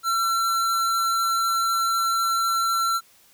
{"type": "tone", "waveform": "square", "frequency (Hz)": 1352, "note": "E6", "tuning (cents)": 43, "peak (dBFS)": -21, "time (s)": [0.03, 3.01], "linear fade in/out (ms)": 50, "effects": ["white hiss -56 dBFS RMS until 3.33 s"]}